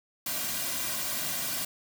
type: noise with comb filter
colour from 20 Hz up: white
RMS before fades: -32 dBFS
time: 0.26-1.65 s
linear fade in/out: 5 ms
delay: 2.3 ms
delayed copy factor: -0.65
effects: none